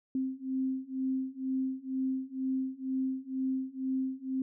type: beating tone pair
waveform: sine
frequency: 261.6 / 263.7 Hz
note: C4 / C4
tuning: 0 / +14 cents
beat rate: 2.1 Hz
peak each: -34 / -33 dBFS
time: 0.15-4.42 s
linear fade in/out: 2 ms
effects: none